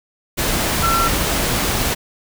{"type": "tone in noise", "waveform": "sine", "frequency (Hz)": 1351, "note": "E6", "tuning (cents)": 42, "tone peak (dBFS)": -16, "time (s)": [0.82, 1.09], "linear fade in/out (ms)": 20, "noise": "pink", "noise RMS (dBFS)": -19, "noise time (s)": [0.37, 1.95], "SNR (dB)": 0, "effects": []}